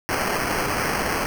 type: noise with sample-and-hold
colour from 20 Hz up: blue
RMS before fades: -24 dBFS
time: 0.09-1.26 s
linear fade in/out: 0 ms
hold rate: 3675 Hz
effects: none